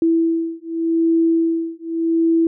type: beating tone pair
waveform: sine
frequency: 329.3 / 330.15 Hz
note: E4 / E4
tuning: -2 / +3 cents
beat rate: 0.85 Hz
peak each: -18 dBFS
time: 0.02-2.47 s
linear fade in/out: 2 ms
effects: none